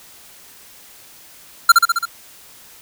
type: tone with echo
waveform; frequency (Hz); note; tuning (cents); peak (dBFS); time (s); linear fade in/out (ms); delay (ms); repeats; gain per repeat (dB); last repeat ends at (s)
square; 1377; F6; -25; -4; 1.69-1.72; 5; 67; 5; -3; 2.055
effects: white hiss -44 dBFS RMS until 2.81 s